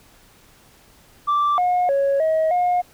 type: tone with pitch steps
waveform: sine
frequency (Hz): 1170 / 720 / 554 / 636 / 716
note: D6 / F#5 / C#5 / D#5 / F5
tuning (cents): -7 / -47 / -1 / +38 / +43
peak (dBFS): -14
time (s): 1.27-2.82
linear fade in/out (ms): 20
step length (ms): 310
effects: tanh soft clip ceiling -14 dBFS + pink hiss -52 dBFS RMS until 2.93 s